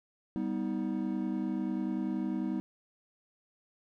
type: chord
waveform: triangle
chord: G augmented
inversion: none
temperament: equal with one note detuned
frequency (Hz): 196 / 246.9 / 316.4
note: G3 / B3 / D#4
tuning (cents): 0 / 0 / +29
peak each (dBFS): -33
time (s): 0.36-2.6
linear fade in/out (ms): 0
effects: none